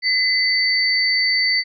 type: tone pair together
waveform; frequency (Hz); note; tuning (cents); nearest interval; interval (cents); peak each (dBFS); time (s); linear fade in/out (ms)
sine; 2029 / 4555; B6 / C#8; +46 / +46; octave + major second; 1400; -18; 0.02-1.64; 50
effects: none